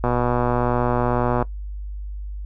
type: click train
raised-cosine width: 1 ms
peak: -7 dBFS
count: 170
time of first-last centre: 0.04-1.425 s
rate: 122 Hz
effects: noise-tail reverb RT60 0.1 s tail -18 dB re dry + added 50 Hz sine -28 dBFS peak until 2.45 s